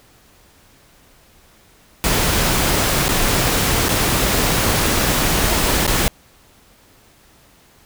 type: noise with dropouts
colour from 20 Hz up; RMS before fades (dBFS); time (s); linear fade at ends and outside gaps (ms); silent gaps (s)
pink; -17; 2.04-6.08; 0; 3.082-3.09 / 3.884-3.891 / 5.866-5.877
effects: pink hiss -51 dBFS RMS until 7.85 s